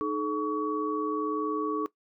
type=tone cluster; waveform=sine; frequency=307.4 / 428.7 / 1129 Hz; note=D#4 / A4 / C#6; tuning=-21 / -45 / +31 cents; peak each=-31 dBFS; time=0.01-1.86 s; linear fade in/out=0 ms; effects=noise-tail reverb RT60 0.1 s tail -18 dB re dry